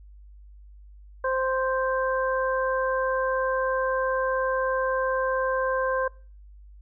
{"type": "harmonic tone", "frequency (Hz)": 523, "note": "C5", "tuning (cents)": -1, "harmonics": [1, 2, 3], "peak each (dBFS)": [-25, -28, -30], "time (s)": [1.24, 6.08], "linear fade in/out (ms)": 5, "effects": ["noise-tail reverb RT60 0.4 s tail -24 dB re dry", "added 50 Hz sine -45 dBFS peak until 6.81 s"]}